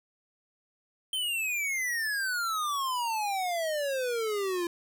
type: exponential sweep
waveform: square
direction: down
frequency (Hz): 3136 to 339.4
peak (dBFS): -29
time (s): 1.13-4.67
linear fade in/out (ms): 2
effects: none